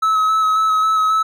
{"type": "tone with vibrato", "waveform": "triangle", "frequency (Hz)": 1290, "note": "E6", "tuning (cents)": -38, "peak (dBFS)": -11, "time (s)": [0.02, 1.23], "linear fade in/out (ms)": 10, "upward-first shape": "square", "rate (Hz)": 3.7, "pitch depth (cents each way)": 16, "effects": []}